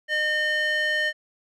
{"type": "tone with band-pass filter", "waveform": "square", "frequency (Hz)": 609, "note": "D#5", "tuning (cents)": -37, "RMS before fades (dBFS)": -24, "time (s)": [0.08, 1.13], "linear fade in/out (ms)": 50, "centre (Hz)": 2200, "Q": 5.3, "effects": []}